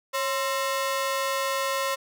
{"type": "ring-modulated tone", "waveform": "sawtooth", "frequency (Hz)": 797, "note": "G5", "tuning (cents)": 28, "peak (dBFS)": -18, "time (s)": [0.13, 1.96], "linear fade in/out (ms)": 20, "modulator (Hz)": 250, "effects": []}